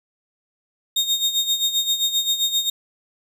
35% pulse tone with tremolo, 3700 Hz, A#7, 14 cents flat, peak -14 dBFS, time 0.96-2.7 s, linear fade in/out 5 ms, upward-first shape sine, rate 7.6 Hz, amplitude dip 70%, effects none

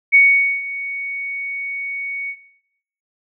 sine tone with ADSR envelope, 2230 Hz, C#7, 10 cents sharp, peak -6 dBFS, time 0.12-2.37 s, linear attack 27 ms, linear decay 470 ms, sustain -16 dB, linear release 76 ms, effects noise-tail reverb RT60 0.8 s tail -17 dB re dry

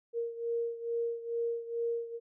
sine beating tone pair, 465.8 / 468.1 Hz, A#4 / A#4, -1 / +7 cents, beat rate 2.3 Hz, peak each -33 / -37 dBFS, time 0.13-2.2 s, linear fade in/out 50 ms, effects none

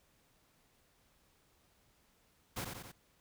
pink noise with echo, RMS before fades -40 dBFS, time 2.56-2.65 s, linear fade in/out 10 ms, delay 90 ms, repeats 3, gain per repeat -4 dB, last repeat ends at 2.92 s, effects pink hiss -71 dBFS RMS until 3.2 s

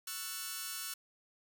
5% pulse chord, F# minor seventh, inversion second, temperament just, 1110 / 1332 / 1480 / 1776 Hz, C#6 / E6 / F#6 / A6, +2 / +18 / 0 / +16 cents, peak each -37 / -33 / -33 / -39 dBFS, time 0.07-0.94 s, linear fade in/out 5 ms, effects none

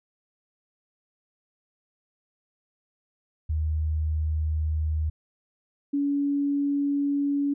sine tone pair in turn, 77.78 / 283.7 Hz, D#2 / C#4, 0 / +40 cents, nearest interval octave + minor seventh, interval 2240 cents, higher second, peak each -23 / -22 dBFS, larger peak second, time 3.49-5.1 / 5.93-7.54 s, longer neither, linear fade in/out 10 ms, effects none

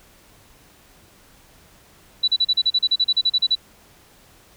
sine tone bursts, 3951 Hz, B7, in tune, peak -14 dBFS, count 16, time 2.23-3.554 s, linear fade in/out 10 ms, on 49 ms, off 36 ms, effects pink hiss -52 dBFS RMS until 4.56 s

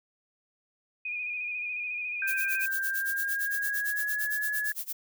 sine tone with vibrato, 2460 Hz, D#7, 20 cents flat, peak -31 dBFS, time 1.05-2.66 s, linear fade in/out 5 ms, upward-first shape square, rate 14 Hz, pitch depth 28 cents each way
sine tone with pitch glide, 1574 to 1696.7 Hz, G6 to G#6, +7 to +37 cents, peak -28 dBFS, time 2.22-4.72 s, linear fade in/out 2 ms, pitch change +130 cents, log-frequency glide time 2.74-4.26 s
violet noise with tremolo, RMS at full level -33 dBFS, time 2.27-4.93 s, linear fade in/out 10 ms, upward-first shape sine, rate 8.8 Hz, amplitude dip 95%
effects none

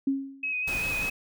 sine tone with exponential decay, 272.4 Hz, C#4, 30 cents flat, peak -20 dBFS, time 0.07-0.53 s, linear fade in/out 5 ms, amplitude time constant 100 ms
sine tone with vibrato, 2528 Hz, D#7, 27 cents sharp, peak -27 dBFS, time 0.43-1.1 s, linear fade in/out 5 ms, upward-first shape square, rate 5.1 Hz, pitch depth 21 cents each way
pink noise, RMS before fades -36 dBFS, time 0.67-1.1 s, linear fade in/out 10 ms
effects none

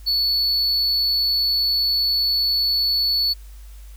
triangle tone, 4435 Hz, C#8, in tune, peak -16 dBFS, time 0.06-3.34 s, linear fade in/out 20 ms, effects added 50 Hz sine -37 dBFS peak until 3.96 s + white hiss -53 dBFS RMS until 3.96 s

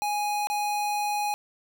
square tone with dropouts, 830 Hz, G#5, 1 cent flat, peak -26 dBFS, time 0.02-1.34 s, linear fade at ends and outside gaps 0 ms, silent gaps 0.471-0.5 s, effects none

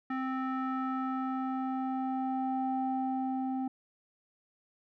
square tone with low-pass filter sweep, 261.6 Hz, C4, in tune, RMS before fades -33 dBFS, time 0.1-3.68 s, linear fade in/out 5 ms, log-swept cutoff 1600 to 630 Hz, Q 3.4, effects none

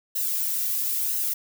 violet noise with flanger, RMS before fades -26 dBFS, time 0.15-1.34 s, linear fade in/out 10 ms, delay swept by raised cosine 0.86 to 2.36 ms, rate 1 Hz, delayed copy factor -0.5, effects none

